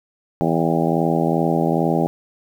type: harmonic tone with a mistuned harmonic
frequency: 82.41 Hz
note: E2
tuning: in tune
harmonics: 2 / 3 / 4 / 5 / 6 / 7 / 8 / 9 / 10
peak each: -21 / -23 / -23 / -25 / -29 / -26 / -27 / -29 / -26 dBFS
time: 0.41-2.07 s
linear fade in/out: 0 ms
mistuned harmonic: 10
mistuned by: -46 cents
effects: 8-bit